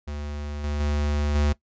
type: tone with level steps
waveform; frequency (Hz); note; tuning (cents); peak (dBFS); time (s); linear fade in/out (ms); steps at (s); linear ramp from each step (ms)
square; 73.42; D2; 0; -31 / -26 / -23 / -20; 0.07-1.53; 10; 0.64 / 0.8 / 1.35; 2
effects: noise-tail reverb RT60 0.1 s tail -19 dB re dry + resampled to 16000 Hz